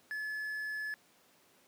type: tone with quantisation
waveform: triangle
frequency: 1718 Hz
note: A6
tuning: 42 cents flat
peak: -34 dBFS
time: 0.11-0.94 s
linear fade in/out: 0 ms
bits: 10
effects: pink hiss -65 dBFS RMS until 1.67 s + high-pass 200 Hz 12 dB/octave